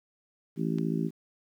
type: harmonic tone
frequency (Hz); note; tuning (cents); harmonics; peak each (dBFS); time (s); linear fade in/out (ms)
55.3; A1; +9; 3 / 4 / 5 / 6 / 7; -30 / -32 / -34 / -36 / -37; 0.56-1.11; 50
type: click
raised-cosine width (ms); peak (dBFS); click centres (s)
0.2; -28; 0.785
effects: 10-bit